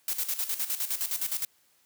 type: noise with tremolo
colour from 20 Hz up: blue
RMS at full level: -29 dBFS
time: 0.08-1.45 s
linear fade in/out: 2 ms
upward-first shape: square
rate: 9.7 Hz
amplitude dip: 70%
effects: white hiss -66 dBFS RMS until 1.85 s + high-pass 80 Hz 12 dB/octave